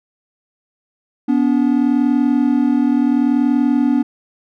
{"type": "tone pair together", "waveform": "triangle", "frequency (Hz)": [246.5, 287.2], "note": ["B3", "D4"], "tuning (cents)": [-3, -39], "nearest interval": "minor third", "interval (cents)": 264, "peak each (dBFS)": -13, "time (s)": [1.28, 4.03], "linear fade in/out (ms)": 10, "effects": []}